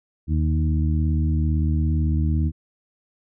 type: harmonic tone with a mistuned harmonic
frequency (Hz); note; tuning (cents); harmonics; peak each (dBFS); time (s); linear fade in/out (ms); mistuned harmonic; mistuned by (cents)
77.78; D#2; 0; 1 / 2 / 3 / 4; -19 / -25 / -29 / -31; 0.27-2.52; 50; 1; +33
effects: none